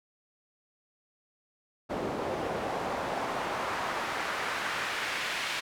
pink noise with band-pass filter sweep, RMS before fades -33 dBFS, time 1.89-5.61 s, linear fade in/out 20 ms, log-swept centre 450 to 2400 Hz, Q 1.1, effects none

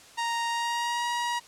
sawtooth tone with pitch glide, 932.3 to 955.2 Hz, A#5 to A#5, 0 to +42 cents, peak -23 dBFS, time 0.17-1.4 s, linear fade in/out 20 ms, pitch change +42 cents, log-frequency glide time 0.48-1.07 s, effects white hiss -51 dBFS RMS until 1.47 s + low-pass 8000 Hz 12 dB/octave

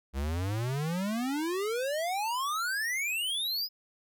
square exponential sweep, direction up, 64.5 to 5110 Hz, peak -30 dBFS, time 0.13-3.69 s, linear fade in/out 50 ms, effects none

